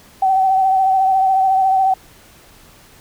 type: tone with vibrato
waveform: sine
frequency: 764 Hz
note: G5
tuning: 45 cents flat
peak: -11 dBFS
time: 0.22-1.94 s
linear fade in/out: 5 ms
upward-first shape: sine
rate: 14 Hz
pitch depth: 30 cents each way
effects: pink hiss -46 dBFS RMS until 3 s

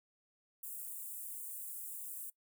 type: high-pass noise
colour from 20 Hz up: white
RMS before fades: -45 dBFS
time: 0.63-2.3 s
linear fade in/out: 5 ms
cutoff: 8000 Hz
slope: 48 dB/octave
effects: noise-tail reverb RT60 0.1 s tail -20 dB re dry

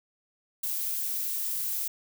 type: noise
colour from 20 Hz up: violet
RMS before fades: -31 dBFS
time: 0.63-1.88 s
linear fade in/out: 5 ms
effects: none

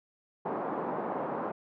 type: band-pass noise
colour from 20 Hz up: white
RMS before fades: -34 dBFS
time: 0.45-1.52 s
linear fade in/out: 10 ms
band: 180 to 1000 Hz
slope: 24 dB/octave
effects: none

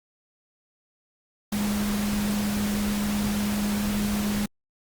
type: tone in noise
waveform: sine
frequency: 206.5 Hz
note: G#3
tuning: 10 cents flat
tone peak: -24 dBFS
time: 1.52-4.46 s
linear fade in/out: 5 ms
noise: pink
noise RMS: -32 dBFS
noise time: 1.52-4.46 s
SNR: +5 dB
effects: Opus 48 kbps

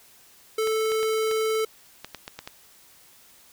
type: tone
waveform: square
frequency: 439.2 Hz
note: A4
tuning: 3 cents flat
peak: -23 dBFS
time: 0.58-1.65 s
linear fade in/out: 5 ms
type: clicks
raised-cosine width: 0.2 ms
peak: -18 dBFS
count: 9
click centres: 0.673 / 0.919 / 1.03 / 1.313 / 2.046 / 2.147 / 2.279 / 2.39 / 2.475 s
effects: white hiss -54 dBFS RMS until 3.52 s

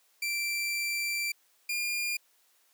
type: tone pair in turn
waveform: sawtooth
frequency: 2349 / 2411 Hz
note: D7 / D7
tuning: 0 / +45 cents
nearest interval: unison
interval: 45 cents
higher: second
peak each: -26 dBFS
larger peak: neither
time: 0.22-1.32 / 1.69-2.17 s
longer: first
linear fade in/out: 5 ms
effects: white hiss -67 dBFS RMS until 2.73 s + high-pass 400 Hz 12 dB/octave

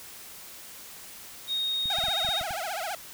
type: tone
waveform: sine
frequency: 3726 Hz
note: A#7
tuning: 2 cents flat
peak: -26 dBFS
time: 1.47-2.43 s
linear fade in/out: 50 ms
type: clicks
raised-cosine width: 5 ms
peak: -30 dBFS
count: 8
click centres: 1.857 / 1.986 / 2.039 / 2.084 / 2.248 / 2.289 / 2.412 / 2.508 s
type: tone with vibrato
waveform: sawtooth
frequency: 729 Hz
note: F#5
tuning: 26 cents flat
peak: -27 dBFS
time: 1.9-2.95 s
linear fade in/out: 2 ms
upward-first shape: triangle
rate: 15 Hz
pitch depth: 270 cents each way
effects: white hiss -45 dBFS RMS until 3.13 s

